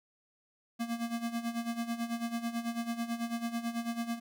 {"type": "tone with tremolo", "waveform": "square", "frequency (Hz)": 233.1, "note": "A#3", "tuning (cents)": 0, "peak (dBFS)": -31, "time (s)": [0.79, 4.2], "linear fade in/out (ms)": 20, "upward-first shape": "sine", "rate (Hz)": 9.1, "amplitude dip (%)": 75, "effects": []}